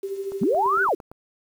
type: tone with tremolo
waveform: sine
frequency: 392 Hz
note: G4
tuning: in tune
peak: -24 dBFS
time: 0.03-0.87 s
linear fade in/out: 5 ms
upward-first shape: triangle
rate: 13 Hz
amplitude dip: 70%
type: click train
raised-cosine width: 1 ms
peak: -26 dBFS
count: 8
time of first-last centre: 0.32-1.115 s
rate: 8.8 Hz
type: linear two-way sweep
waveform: sine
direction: up then down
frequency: 160 to 1537 to 272.9 Hz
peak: -18 dBFS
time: 0.41-0.95 s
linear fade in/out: 10 ms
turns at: 0.83 s
effects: 8-bit